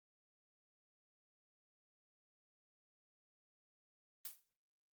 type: noise with exponential decay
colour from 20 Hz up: blue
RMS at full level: -42 dBFS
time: 4.25-4.43 s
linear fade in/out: 2 ms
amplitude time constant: 38 ms
effects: noise-tail reverb RT60 0.5 s tail -20 dB re dry + Opus 24 kbps